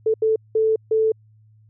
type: tone bursts at uneven times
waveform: sine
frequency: 440 Hz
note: A4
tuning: in tune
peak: -15 dBFS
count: 4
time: 0.06-0.14 / 0.22-0.36 / 0.55-0.76 / 0.91-1.12 s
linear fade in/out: 5 ms
effects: added 108 Hz sine -50 dBFS peak until 1.69 s